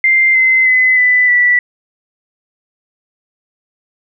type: tone with pitch steps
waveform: sine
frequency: 2093 / 2059 / 2026 / 1993.9 / 1961.9 Hz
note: C7 / C7 / B6 / B6 / B6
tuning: 0 / -28 / +44 / +16 / -12 cents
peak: -7 dBFS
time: 0.04-1.59 s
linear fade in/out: 2 ms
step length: 310 ms
effects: none

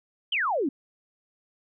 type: exponential sweep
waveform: sine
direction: down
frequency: 3225 to 250.5 Hz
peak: -23 dBFS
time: 0.32-0.69 s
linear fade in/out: 5 ms
effects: none

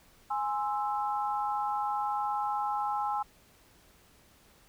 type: chord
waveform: sine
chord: Ab augmented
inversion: none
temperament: equal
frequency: 830.6 / 1046.5 / 1318.5 Hz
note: Ab5 / C6 / E6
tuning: 0 / 0 / 0 cents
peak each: -30 / -36 / -36 dBFS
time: 0.3-3.23 s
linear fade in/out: 10 ms
effects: pink hiss -61 dBFS RMS until 4.68 s

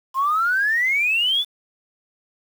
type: exponential sweep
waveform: sine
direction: up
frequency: 1039 to 3546 Hz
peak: -16 dBFS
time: 0.14-1.45 s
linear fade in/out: 50 ms
effects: tanh soft clip ceiling -12 dBFS + 7-bit

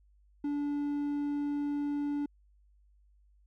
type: tone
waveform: triangle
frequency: 289.3 Hz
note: D4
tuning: 26 cents flat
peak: -28 dBFS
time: 0.44-2.26 s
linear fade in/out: 5 ms
effects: added 50 Hz sine -61 dBFS peak until 3.46 s

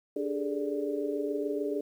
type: tone cluster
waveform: sine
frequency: 292.5 / 397.8 / 417 / 443.8 / 586 Hz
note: D4 / G4 / G#4 / A4 / D5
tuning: -7 / +25 / +7 / +15 / -4 cents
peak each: -34 / -39 / -32 / -40 / -38 dBFS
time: 0.16-1.81 s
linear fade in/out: 5 ms
effects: 10-bit

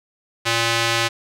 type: tone with band-pass filter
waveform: square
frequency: 115.9 Hz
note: A#2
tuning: 10 cents flat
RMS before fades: -20 dBFS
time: 0.45-1.09 s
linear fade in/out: 20 ms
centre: 3200 Hz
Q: 0.74
effects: none

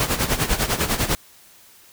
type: noise with tremolo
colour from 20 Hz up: pink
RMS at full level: -19 dBFS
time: 0-1.15 s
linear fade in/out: 0 ms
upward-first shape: sine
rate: 10 Hz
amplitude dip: 75%
effects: white hiss -50 dBFS RMS until 1.92 s

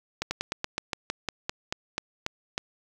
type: slowing click train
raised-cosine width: 0.2 ms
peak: -11 dBFS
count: 14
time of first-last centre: 0.22-2.579 s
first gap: 90 ms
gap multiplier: 1.11
effects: 7-bit

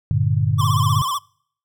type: chord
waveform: sine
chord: G minor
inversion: none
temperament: equal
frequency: 98 / 116.54 / 146.83 Hz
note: G2 / Bb2 / D3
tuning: 0 / 0 / 0 cents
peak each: -20 dBFS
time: 0.11-1.02 s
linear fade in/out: 0 ms
type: tone with vibrato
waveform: square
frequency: 1093 Hz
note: C#6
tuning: 25 cents flat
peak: -21 dBFS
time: 0.58-1.19 s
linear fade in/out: 20 ms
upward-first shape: sine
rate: 16 Hz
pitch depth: 120 cents each way
effects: noise-tail reverb RT60 0.6 s tail -26 dB re dry

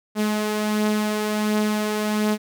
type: beating tone pair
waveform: sawtooth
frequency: 212 / 213.4 Hz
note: G#3 / G#3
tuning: +36 / +47 cents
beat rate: 1.4 Hz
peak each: -17 / -25 dBFS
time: 0.15-2.38 s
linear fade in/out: 50 ms
effects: none

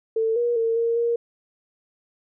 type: tone with pitch steps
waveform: sine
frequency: 447 / 477.2 / 455.1 / 463.3 / 469.2 Hz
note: A4 / A#4 / A#4 / A#4 / A#4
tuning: +27 / +41 / -42 / -11 / +11 cents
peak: -19 dBFS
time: 0.16-1.16 s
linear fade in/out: 5 ms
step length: 200 ms
effects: none

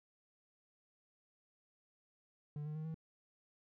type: tone with pitch steps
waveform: triangle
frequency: 148 / 151.99 / 156.08 / 160.28 Hz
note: D3 / D#3 / D#3 / E3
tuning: +14 / -40 / +6 / -48 cents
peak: -38 dBFS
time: 2.56-2.944 s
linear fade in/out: 2 ms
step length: 96 ms
effects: none

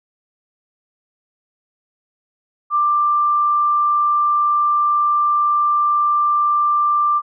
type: tone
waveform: sine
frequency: 1183 Hz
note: D6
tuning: 12 cents sharp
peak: -13 dBFS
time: 2.7-7.22 s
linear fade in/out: 50 ms
effects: none

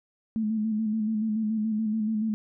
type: tone with vibrato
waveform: sine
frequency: 217.4 Hz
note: A3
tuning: 21 cents flat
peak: -24 dBFS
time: 0.36-2.34 s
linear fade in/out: 0 ms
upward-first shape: square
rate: 7 Hz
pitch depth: 38 cents each way
effects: none

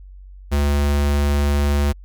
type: tone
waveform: square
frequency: 71.9 Hz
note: D2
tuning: 36 cents flat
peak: -16 dBFS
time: 0.51-1.93 s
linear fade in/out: 20 ms
effects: added 47 Hz sine -37 dBFS peak until 2.04 s

